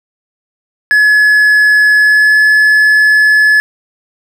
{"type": "tone with pitch glide", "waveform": "triangle", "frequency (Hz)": [1702, 1713.8], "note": ["G#6", "A6"], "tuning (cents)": [42, -46], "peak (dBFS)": -3, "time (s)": [0.91, 3.6], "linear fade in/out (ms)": 0, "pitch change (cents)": 12, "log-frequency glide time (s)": [1.95, 2.38], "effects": []}